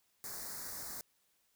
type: band-stop noise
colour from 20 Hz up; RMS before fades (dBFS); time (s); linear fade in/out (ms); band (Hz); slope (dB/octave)
white; -44; 0.24-1.01; 0; 2000 to 4300; 48
effects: white hiss -75 dBFS RMS until 1.55 s